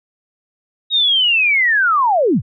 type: linear sweep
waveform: sine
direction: down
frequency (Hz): 3801 to 70.1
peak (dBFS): -11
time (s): 0.9-2.42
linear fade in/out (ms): 50
effects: none